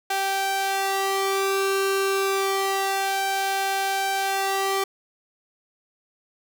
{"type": "tone with flanger", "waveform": "sawtooth", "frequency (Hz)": 389.7, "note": "G4", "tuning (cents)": -10, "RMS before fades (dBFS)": -24, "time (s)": [0.1, 4.84], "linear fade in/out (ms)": 5, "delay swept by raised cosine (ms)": [1.2, 1.84], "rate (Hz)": 0.28, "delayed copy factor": 0.75, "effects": []}